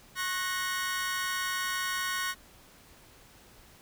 sawtooth chord, F# major, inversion second, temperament equal with one note detuned, 1089.7 / 1480 / 1864.7 Hz, C#6 / F#6 / A#6, -30 / 0 / 0 cents, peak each -31 dBFS, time 0.15-2.35 s, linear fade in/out 50 ms, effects pink hiss -56 dBFS RMS until 3.81 s

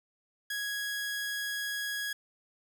sawtooth tone, 1661.2 Hz, G#6, in tune, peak -29 dBFS, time 0.5-2.13 s, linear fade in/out 5 ms, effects none

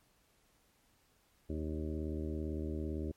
harmonic tone with a mistuned harmonic, 77.78 Hz, D#2, in tune, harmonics 1 / 2 / 3 / 4 / 5 / 6 / 7 / 8, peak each -38 / -47 / -43 / -42 / -44 / -56 / -51 / -56 dBFS, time 1.49-3.12 s, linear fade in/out 10 ms, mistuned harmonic 7, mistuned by +17 cents, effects pink hiss -71 dBFS RMS until 3.16 s + MP3 64 kbps

